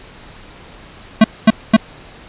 square tone bursts, 220 Hz, A3, in tune, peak -4 dBFS, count 3, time 1.21-1.766 s, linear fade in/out 5 ms, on 32 ms, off 230 ms, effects pink hiss -39 dBFS RMS until 2.28 s + resampled to 8000 Hz

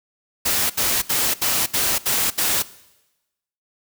white noise bursts, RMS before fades -20 dBFS, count 7, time 0.45-2.626 s, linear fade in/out 10 ms, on 250 ms, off 71 ms, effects noise-tail reverb RT60 1.0 s tail -19 dB re dry

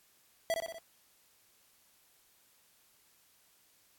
square tone with echo, 659.3 Hz, E5, in tune, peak -29 dBFS, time 0.5-0.54 s, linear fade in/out 0 ms, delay 61 ms, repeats 4, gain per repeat -4 dB, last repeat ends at 0.784 s, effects white hiss -67 dBFS RMS until 3.98 s + AAC 64 kbps

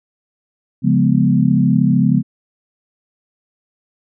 sine chord, C# dominant seventh, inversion none, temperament equal, 138.59 / 174.61 / 207.7 / 246.9 Hz, C#3 / E#3 / G#3 / B3, 0 / 0 / 0 / 0 cents, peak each -16 dBFS, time 0.82-2.23 s, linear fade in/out 50 ms, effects none

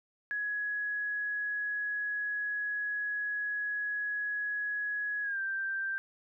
sine tone with pitch glide, 1676 to 1572.8 Hz, G#6 to G6, +15 to +5 cents, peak -31 dBFS, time 0.31-5.98 s, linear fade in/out 0 ms, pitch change -110 cents, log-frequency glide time 5.23-5.39 s, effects none

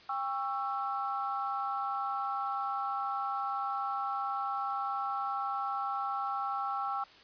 sine chord, C# diminished, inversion second, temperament just, 798.3 / 1108.7 / 1330.5 Hz, G5 / C#6 / E6, +31 / 0 / +16 cents, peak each -35 / -38 / -35 dBFS, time 0.09-7.04 s, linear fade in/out 5 ms, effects white hiss -56 dBFS RMS until 7.23 s + resampled to 11025 Hz

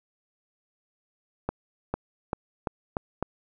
accelerating click train, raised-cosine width 1 ms, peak -13 dBFS, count 6, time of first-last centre 1.49-3.226 s, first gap 450 ms, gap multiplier 0.87, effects none

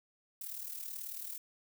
violet noise with amplitude modulation, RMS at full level -40 dBFS, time 0.41-1.38 s, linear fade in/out 5 ms, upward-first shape sine, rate 38.4 Hz, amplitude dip 65%, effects none

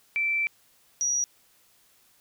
sine tone pair in turn, 2334 / 5782 Hz, D7 / F#8, -11 / -41 cents, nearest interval octave + major third, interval 1570 cents, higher second, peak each -23 / -23 dBFS, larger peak neither, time 0.16-0.47 / 1.01-1.24 s, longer first, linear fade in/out 0 ms, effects white hiss -62 dBFS RMS until 2.2 s

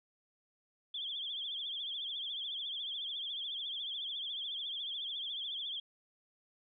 sine tone with vibrato, 3336 Hz, G#7, 7 cents sharp, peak -37 dBFS, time 0.94-5.8 s, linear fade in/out 5 ms, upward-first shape triangle, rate 14 Hz, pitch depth 120 cents each way, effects none

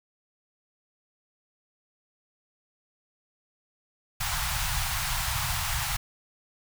pink band-stop noise, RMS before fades -29 dBFS, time 4.2-5.97 s, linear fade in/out 10 ms, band 150 to 740 Hz, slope 48 dB/octave, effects none

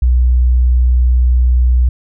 sine tone, 61.74 Hz, B1, in tune, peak -7 dBFS, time 0.02-1.89 s, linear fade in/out 5 ms, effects none

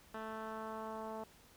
10% pulse tone with low-pass filter sweep, 220 Hz, A3, in tune, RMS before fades -44 dBFS, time 0.14-1.24 s, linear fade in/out 5 ms, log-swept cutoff 1900 to 850 Hz, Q 1.5, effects pink hiss -63 dBFS RMS until 1.56 s

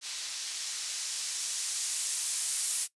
violet noise with low-pass filter sweep, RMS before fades -34 dBFS, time 0.01-2.88 s, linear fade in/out 50 ms, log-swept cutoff 4600 to 9800 Hz, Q 1, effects noise-tail reverb RT60 0.1 s tail -18 dB re dry + resampled to 24000 Hz

